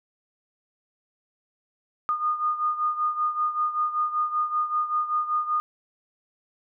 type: beating tone pair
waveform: sine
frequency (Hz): 1223 / 1228.2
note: D#6 / D#6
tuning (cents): -30 / -23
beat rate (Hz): 5.2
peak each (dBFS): -24 / -29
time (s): 2.09-5.6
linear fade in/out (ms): 0
effects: none